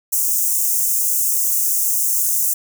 white high-pass noise, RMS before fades -18 dBFS, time 0.12-2.54 s, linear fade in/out 10 ms, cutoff 6200 Hz, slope 48 dB/octave, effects none

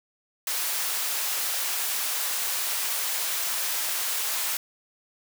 white high-pass noise, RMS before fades -28 dBFS, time 0.47-4.57 s, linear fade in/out 2 ms, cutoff 670 Hz, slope 12 dB/octave, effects none

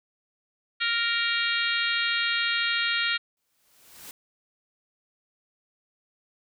harmonic tone, 466.2 Hz, A#4, in tune, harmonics 3 / 4 / 5 / 6 / 7 / 8 / 9, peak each -29 / -30 / -31 / -32 / -32 / -33 / -34 dBFS, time 0.8-3.18 s, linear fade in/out 20 ms
white noise with exponential growth, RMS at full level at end -41 dBFS, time 3.37-4.11 s, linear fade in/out 1 ms, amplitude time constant 160 ms
effects none

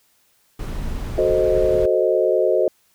brown noise, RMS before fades -27 dBFS, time 0.59-1.86 s, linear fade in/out 5 ms
sine chord, F# diminished seventh, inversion none, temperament equal, 370 / 440 / 523.3 / 622.3 Hz, F#4 / A4 / C5 / Eb5, 0 / 0 / 0 / 0 cents, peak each -20 / -21 / -20 / -20 dBFS, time 1.18-2.68 s, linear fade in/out 2 ms
effects white hiss -61 dBFS RMS until 2.94 s

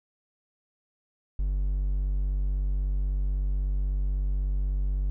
triangle tone, 48.12 Hz, G1, 31 cents flat, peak -22 dBFS, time 1.39-5.1 s, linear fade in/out 0 ms, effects none

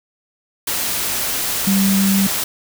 sine tone in noise, 195.3 Hz, G3, 6 cents flat, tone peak -13 dBFS, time 1.67-2.27 s, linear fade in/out 5 ms, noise white, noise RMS -21 dBFS, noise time 0.67-2.44 s, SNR +5 dB, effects none

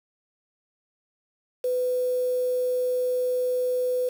sine tone with quantisation, 500 Hz, B4, 21 cents sharp, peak -22 dBFS, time 1.64-4.09 s, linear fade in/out 5 ms, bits 7, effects none

